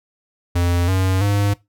square tone with pitch steps, 87.3 / 94.11 / 101.45 Hz, F2 / F#2 / G#2, 0 / +30 / -40 cents, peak -16 dBFS, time 0.55-1.54 s, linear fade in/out 10 ms, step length 330 ms, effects noise-tail reverb RT60 0.2 s tail -20 dB re dry

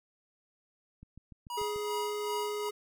click train, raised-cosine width 5 ms, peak -37 dBFS, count 6, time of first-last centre 1.03-1.761 s, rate 6.84 Hz
square tone with tremolo, 964 Hz, B5, 42 cents flat, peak -34 dBFS, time 1.5-2.69 s, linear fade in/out 2 ms, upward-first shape sine, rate 2.6 Hz, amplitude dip 75%
square tone, 417.9 Hz, G#4, 11 cents sharp, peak -34 dBFS, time 1.57-2.71 s, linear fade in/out 10 ms
effects none

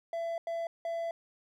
triangle tone bursts at uneven times, 670 Hz, E5, 28 cents sharp, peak -30 dBFS, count 3, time 0.13-0.38 / 0.47-0.67 / 0.85-1.11 s, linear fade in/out 2 ms, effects none

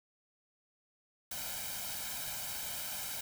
white noise with comb filter, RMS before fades -40 dBFS, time 1.31-3.21 s, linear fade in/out 5 ms, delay 1.3 ms, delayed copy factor +0.75, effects none

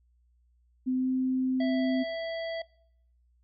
sine tone with pitch glide, 256.7 to 258.8 Hz, C4 to C4, -33 to -19 cents, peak -25 dBFS, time 0.86-2.04 s, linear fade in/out 20 ms, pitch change +14 cents, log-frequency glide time 0.97-1.08 s
harmonic tone, 660 Hz, E5, 2 cents sharp, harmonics 1 / 3 / 5 / 7, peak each -31 / -41 / -45 / -48 dBFS, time 1.6-2.62 s, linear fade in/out 5 ms
effects noise-tail reverb RT60 0.7 s tail -23 dB re dry + added 60 Hz sine -63 dBFS peak until 3.43 s

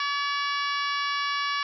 harmonic tone with a mistuned harmonic, 570 Hz, C#5, 48 cents sharp, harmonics 2 / 3 / 4 / 5 / 6 / 7 / 8 / 9 / 10, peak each -28 / -32 / -34 / -36 / -38 / -39 / -40 / -41 / -42 dBFS, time 0-1.63 s, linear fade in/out 2 ms, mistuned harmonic 10, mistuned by -41 cents, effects none

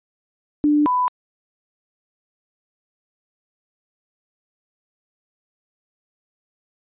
sine tone pair in turn, 296.3 / 996.6 Hz, D4 / B5, +15 / +15 cents, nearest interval octave + major sixth, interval 2100 cents, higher second, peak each -13 / -16 dBFS, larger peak first, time 0.64-0.86 / 0.86-1.08 s, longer neither, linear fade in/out 0 ms, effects resampled to 8000 Hz

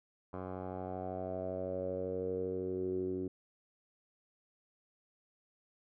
10% pulse tone with low-pass filter sweep, 92.7 Hz, F#2, 4 cents sharp, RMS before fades -38 dBFS, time 0.33-3.28 s, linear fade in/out 5 ms, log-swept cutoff 970 to 330 Hz, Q 6.3, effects none

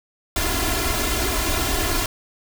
pink noise with comb filter, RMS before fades -22 dBFS, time 0.36-2.06 s, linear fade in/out 2 ms, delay 2.9 ms, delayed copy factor +1, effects none

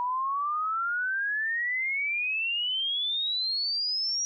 sine exponential sweep, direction up, 967 to 5760 Hz, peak -26 dBFS, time 0-4.25 s, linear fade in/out 0 ms, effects none

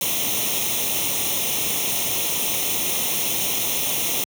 white noise with comb filter, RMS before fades -23 dBFS, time 0.01-4.24 s, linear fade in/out 2 ms, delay 0.32 ms, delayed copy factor +0.8, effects high-pass 100 Hz 12 dB/octave

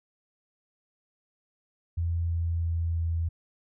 sine tone with pitch steps, 84.5 / 84.01 / 83.53 / 83.05 Hz, E2 / E2 / E2 / E2, +43 / +33 / +23 / +13 cents, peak -25 dBFS, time 1.97-3.29 s, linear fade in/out 10 ms, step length 330 ms, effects none

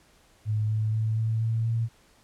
sine tone with pitch steps, 107.2 / 108.63 / 110.09 / 111.56 / 113.05 / 114.56 Hz, A2 / A2 / A2 / A2 / A2 / A#2, -45 / -22 / +1 / +24 / +47 / -30 cents, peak -23 dBFS, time 0.45-1.89 s, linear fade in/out 50 ms, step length 240 ms, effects pink hiss -60 dBFS RMS until 2.23 s + low-pass 11000 Hz 12 dB/octave

